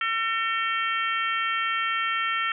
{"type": "harmonic tone with a mistuned harmonic", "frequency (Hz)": 450, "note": "A4", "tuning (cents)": 39, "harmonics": [3, 4, 5, 6, 7], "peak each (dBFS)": [-27, -29, -31, -33, -34], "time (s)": [0.01, 2.52], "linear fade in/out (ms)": 2, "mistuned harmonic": 4, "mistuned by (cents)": 23, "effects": []}